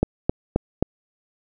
click train, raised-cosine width 2 ms, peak -4 dBFS, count 4, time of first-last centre 0.03-0.826 s, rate 3.77 Hz, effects none

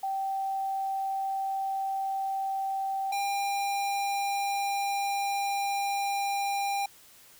sine / square tone pair in turn, 777 / 799.3 Hz, G5 / G5, -16 / +33 cents, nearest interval unison, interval 49 cents, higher second, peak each -28 dBFS, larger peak neither, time 0.03-3.12 / 3.12-6.86 s, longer second, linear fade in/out 5 ms, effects white hiss -55 dBFS RMS until 7.39 s

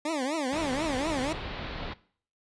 20% pulse tone with vibrato, 288.1 Hz, D4, 33 cents flat, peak -23 dBFS, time 0.05-1.33 s, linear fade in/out 5 ms, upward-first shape triangle, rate 4.1 Hz, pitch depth 270 cents each way
pink low-pass noise, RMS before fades -37 dBFS, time 0.52-1.94 s, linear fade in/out 10 ms, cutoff 4300 Hz, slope 48 dB/octave
effects noise-tail reverb RT60 0.5 s tail -19 dB re dry + resampled to 22050 Hz

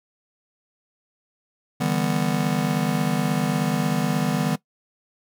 square chord, E minor seventh, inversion third, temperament just, 148.33 / 164.81 / 197.78 / 247.2 Hz, D3 / E3 / G3 / B3, +18 / 0 / +16 / +2 cents, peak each -27 dBFS, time 1.8-4.56 s, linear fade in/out 10 ms, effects noise-tail reverb RT60 0.1 s tail -19 dB re dry

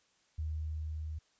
sine tone with level ramp, 77.78 Hz, D#2, in tune, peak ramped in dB -33 to -37 dBFS, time 0.38-1.19 s, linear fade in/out 10 ms, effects white hiss -71 dBFS RMS until 1.39 s + resampled to 16000 Hz

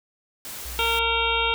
white noise, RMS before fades -36 dBFS, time 0.45-0.99 s, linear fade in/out 0 ms
sine tone with pitch glide, 60.6 to 58.64 Hz, B1 to A#1, -32 to +11 cents, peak -34 dBFS, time 0.65-1.53 s, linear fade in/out 5 ms, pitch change -57 cents, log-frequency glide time 1.11-1.36 s
harmonic tone, 460 Hz, A#4, 23 cents flat, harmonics 1 / 2 / 3 / 5 / 6 / 7 / 8, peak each -29 / -27 / -28 / -29 / -27 / -28 / -30 dBFS, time 0.79-1.54 s, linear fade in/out 0 ms
effects none

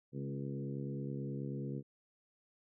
harmonic tone with a mistuned harmonic, 69.3 Hz, C#2, in tune, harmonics 2 / 3 / 4 / 5 / 6 / 7, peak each -40 / -44 / -46 / -48 / -50 / -51 dBFS, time 0.12-1.83 s, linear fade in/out 50 ms, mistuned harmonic 4, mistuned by -19 cents, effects none

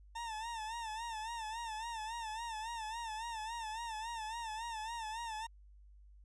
40% pulse tone with vibrato, 899 Hz, A5, 37 cents sharp, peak -39 dBFS, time 0.15-5.47 s, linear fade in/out 10 ms, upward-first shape sine, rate 3.6 Hz, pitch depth 85 cents each way, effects added 50 Hz sine -56 dBFS peak until 6.24 s + resampled to 22050 Hz

